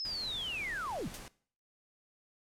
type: linear sweep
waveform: sine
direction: down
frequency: 5274 to 114.7 Hz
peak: -35 dBFS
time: 0-1.08 s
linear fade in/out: 0 ms
type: noise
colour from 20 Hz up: pink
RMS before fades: -48 dBFS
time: 0.05-1.28 s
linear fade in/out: 0 ms
type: noise with exponential decay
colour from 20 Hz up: white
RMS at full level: -41 dBFS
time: 1.14-1.3 s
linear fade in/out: 1 ms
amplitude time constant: 33 ms
effects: noise-tail reverb RT60 0.5 s tail -20 dB re dry + low-pass 11000 Hz 12 dB/octave